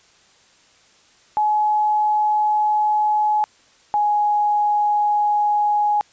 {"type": "tone pair in turn", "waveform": "sine", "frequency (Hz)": [847, 833.9], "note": ["G#5", "G#5"], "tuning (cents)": [34, 7], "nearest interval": "unison", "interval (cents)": 27, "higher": "first", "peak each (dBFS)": -15, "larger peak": "neither", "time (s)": [[1.37, 3.44], [3.94, 6.01]], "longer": "neither", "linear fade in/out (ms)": 0, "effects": ["white hiss -54 dBFS RMS until 6.12 s", "resampled to 16000 Hz"]}